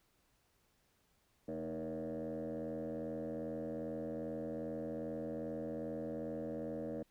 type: tone with frequency modulation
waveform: sine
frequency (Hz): 391.2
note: G4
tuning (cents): -4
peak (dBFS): -37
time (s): 1.48-7.03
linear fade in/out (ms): 5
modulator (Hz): 82.5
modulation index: 2.6
effects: tanh soft clip ceiling -36 dBFS + pink hiss -75 dBFS RMS until 7.1 s